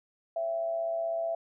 sine tone with amplitude modulation, 666 Hz, E5, 18 cents sharp, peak -26 dBFS, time 0.36-1.35 s, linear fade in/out 5 ms, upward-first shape sine, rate 116 Hz, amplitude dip 50%, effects none

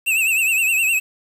square tone with vibrato, 2637 Hz, E7, in tune, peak -16 dBFS, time 0.06-1 s, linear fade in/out 20 ms, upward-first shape triangle, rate 9.7 Hz, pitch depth 100 cents each way, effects 7-bit

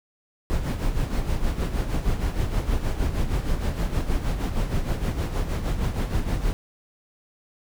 brown noise with tremolo, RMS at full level -22 dBFS, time 0.5-6.53 s, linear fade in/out 0 ms, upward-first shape sine, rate 6.4 Hz, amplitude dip 60%, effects none

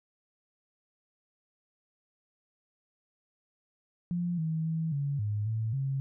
sine tone with pitch steps, 174.6 / 159.9 / 161.6 / 141.6 / 104.5 / 111 / 135.8 Hz, F3 / D#3 / E3 / C#3 / G#2 / A2 / C#3, 0 / +48 / -34 / +37 / +11 / +16 / -35 cents, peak -28 dBFS, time 4.11-6 s, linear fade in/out 0 ms, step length 270 ms, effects none

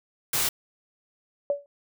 white noise, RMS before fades -25 dBFS, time 0.33-0.49 s, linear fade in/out 5 ms
sine tone with exponential decay, 571 Hz, D5, 49 cents flat, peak -18 dBFS, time 1.5-1.66 s, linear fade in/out 1 ms, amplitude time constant 34 ms
effects none

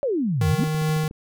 sine exponential two-way sweep, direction down then up, 593 to 80.6 to 289.5 Hz, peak -20 dBFS, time 0.03-0.64 s, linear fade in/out 0 ms, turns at 0.49 s
square tone with tremolo, 155.56 Hz, D#3, in tune, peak -20 dBFS, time 0.41-1.08 s, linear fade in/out 2 ms, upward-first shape triangle, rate 2.5 Hz, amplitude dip 30%
click train, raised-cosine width 3 ms, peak -26 dBFS, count 8, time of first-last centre 0.6-1.111 s, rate 13.7 Hz
effects none

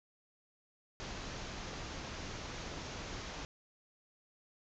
pink low-pass noise, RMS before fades -44 dBFS, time 1-3.45 s, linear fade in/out 0 ms, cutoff 6900 Hz, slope 96 dB/octave, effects none

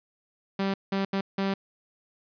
sawtooth tone bursts at uneven times, 195.1 Hz, G3, 8 cents flat, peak -21 dBFS, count 4, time 0.59-0.74 / 0.92-1.05 / 1.13-1.21 / 1.38-1.54 s, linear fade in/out 5 ms, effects resampled to 11025 Hz + 10-bit

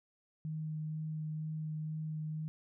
sine tone with vibrato, 155.56 Hz, D#3, in tune, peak -36 dBFS, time 0.45-2.48 s, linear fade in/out 0 ms, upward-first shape sine, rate 2.1 Hz, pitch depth 10 cents each way, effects none

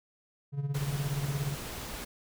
triangle tone with tremolo, 141.1 Hz, C#3, 31 cents sharp, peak -25 dBFS, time 0.52-1.57 s, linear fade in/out 50 ms, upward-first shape sine, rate 17 Hz, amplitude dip 70%
pink noise, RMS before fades -40 dBFS, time 0.74-2.05 s, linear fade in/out 10 ms
effects none

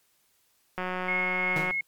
click train, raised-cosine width 0.5 ms, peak -17 dBFS, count 171, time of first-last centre 0.78-1.709 s, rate 183 Hz
sine tone with tremolo, 2171 Hz, C#7, 37 cents flat, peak -25 dBFS, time 1.08-1.81 s, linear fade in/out 5 ms, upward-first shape sine, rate 3 Hz, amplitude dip 25%
sawtooth tone with exponential decay, 158.3 Hz, D#3, 30 cents sharp, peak -23 dBFS, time 1.56-1.83 s, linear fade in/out 5 ms, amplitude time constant 58 ms
effects white hiss -68 dBFS RMS until 1.87 s + MP3 96 kbps

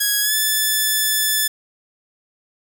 5% pulse tone with pitch glide, 1661.2 to 1740.8 Hz, G#6 to A6, 0 to -19 cents, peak -6 dBFS, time 0-1.48 s, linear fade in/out 10 ms, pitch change +81 cents, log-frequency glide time 0.21-0.35 s, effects none

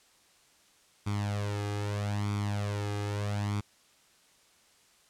sawtooth tone with flanger, 102.7 Hz, G#2, 19 cents flat, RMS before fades -32 dBFS, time 1.06-3.61 s, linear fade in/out 10 ms, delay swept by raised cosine 0.86 to 2.46 ms, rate 0.79 Hz, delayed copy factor +0.7, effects white hiss -63 dBFS RMS until 5.09 s + low-pass 9000 Hz 12 dB/octave

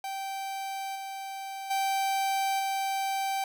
45% pulse tone with level steps, 779 Hz, G5, 11 cents flat, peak -33 / -36 / -26 / -28 dBFS, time 0.04-3.44 s, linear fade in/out 2 ms, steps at 0.95 / 1.7 / 2.59 s, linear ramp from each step 10 ms, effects none

